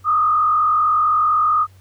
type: tone with frequency modulation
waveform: sine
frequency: 1231 Hz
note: D#6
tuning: 19 cents flat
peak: -13 dBFS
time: 0.04-1.67 s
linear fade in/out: 50 ms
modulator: 44.4 Hz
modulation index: 0.86
effects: added 94 Hz sine -45 dBFS peak until 1.8 s + pink hiss -56 dBFS RMS until 1.8 s